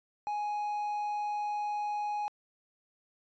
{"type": "tone", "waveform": "triangle", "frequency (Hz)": 833, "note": "G#5", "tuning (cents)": 5, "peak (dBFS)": -29, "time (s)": [0.27, 2.28], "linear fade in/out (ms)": 0, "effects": ["resampled to 16000 Hz"]}